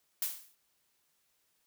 blue noise with exponential decay, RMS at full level -30 dBFS, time 0.22-0.55 s, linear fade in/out 2 ms, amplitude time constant 70 ms, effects white hiss -75 dBFS RMS until 1.66 s

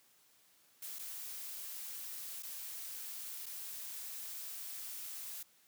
blue noise with dropouts, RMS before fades -45 dBFS, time 0.82-5.43 s, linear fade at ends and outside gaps 5 ms, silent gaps 0.987-0.991 / 2.425-2.432 / 3.459-3.463 s, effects white hiss -68 dBFS RMS until 5.67 s + high-pass 100 Hz 12 dB/octave

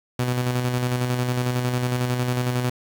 sawtooth tone with tremolo, 124.4 Hz, B2, 13 cents sharp, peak -16 dBFS, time 0.19-2.7 s, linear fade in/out 5 ms, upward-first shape square, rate 11 Hz, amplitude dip 35%, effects 7-bit

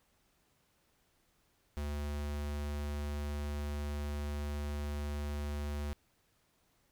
square tone, 73.2 Hz, D2, 5 cents flat, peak -36 dBFS, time 1.77-5.93 s, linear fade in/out 0 ms, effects pink hiss -73 dBFS RMS until 6.91 s

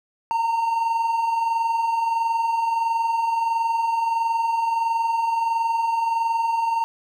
triangle tone pair together, 896 / 917.5 Hz, A5 / A#5, +31 / -28 cents, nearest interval unison, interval 41 cents, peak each -28 / -18 dBFS, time 0.31-6.84 s, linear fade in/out 0 ms, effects none

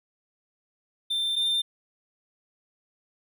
triangle tone pair in turn, 3573 / 3596 Hz, A7 / A7, +26 / +37 cents, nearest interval unison, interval 11 cents, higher second, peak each -23 / -21 dBFS, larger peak second, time 1.1-1.36 / 1.36-1.62 s, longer neither, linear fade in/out 10 ms, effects none

